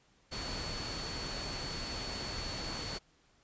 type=tone in noise; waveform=sine; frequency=4435 Hz; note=C#8; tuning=in tune; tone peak=-42 dBFS; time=0.31-2.99 s; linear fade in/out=20 ms; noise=pink; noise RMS=-40 dBFS; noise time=0.31-2.99 s; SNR=-5 dB; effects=pink hiss -68 dBFS RMS until 3.43 s + resampled to 16000 Hz